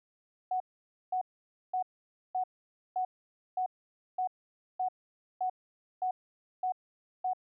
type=tone bursts; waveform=sine; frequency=740 Hz; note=F#5; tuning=in tune; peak=-28 dBFS; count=12; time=0.51-7.334 s; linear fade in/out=5 ms; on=92 ms; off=520 ms; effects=none